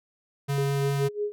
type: tone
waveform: square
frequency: 140.4 Hz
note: C#3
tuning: 22 cents sharp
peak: -25 dBFS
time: 0.48-1.09 s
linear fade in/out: 20 ms
type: tone with tremolo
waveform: sine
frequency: 415.3 Hz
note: G#4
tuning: in tune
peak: -24 dBFS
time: 0.58-1.32 s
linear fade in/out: 0 ms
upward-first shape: sine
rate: 5 Hz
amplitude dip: 85%
effects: none